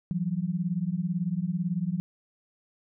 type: beating tone pair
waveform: sine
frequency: 167.1 / 185.1 Hz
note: E3 / F#3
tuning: +24 / +1 cents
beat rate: 18 Hz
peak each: -29 dBFS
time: 0.11-2 s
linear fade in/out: 0 ms
effects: none